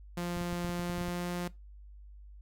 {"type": "tone with pitch glide", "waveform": "sawtooth", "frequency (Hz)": [174.61, 176.23], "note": ["F3", "F3"], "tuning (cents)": [0, 16], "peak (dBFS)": -29, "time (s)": [0.17, 1.48], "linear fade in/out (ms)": 5, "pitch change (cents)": 16, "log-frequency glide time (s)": [0.64, 1.28]}
{"type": "clicks", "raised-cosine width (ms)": 5, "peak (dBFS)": -29, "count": 10, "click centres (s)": [0.369, 0.413, 0.528, 0.647, 0.694, 0.795, 0.898, 0.981, 1.013, 1.083]}
{"effects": ["noise-tail reverb RT60 0.2 s tail -19 dB re dry", "added 50 Hz sine -48 dBFS peak until 2.41 s"]}